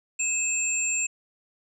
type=tone pair together; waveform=sine; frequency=2612 / 7388 Hz; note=E7 / A#8; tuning=-17 / -16 cents; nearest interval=octave + tritone; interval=1801 cents; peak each=-28 / -25 dBFS; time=0.19-1.07 s; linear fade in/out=10 ms; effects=none